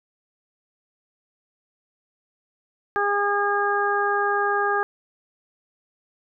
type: harmonic tone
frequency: 406.8 Hz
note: G#4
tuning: 36 cents flat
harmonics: 1 / 2 / 3 / 4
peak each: -25 / -25 / -25 / -25 dBFS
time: 2.96-4.83 s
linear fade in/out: 0 ms
effects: none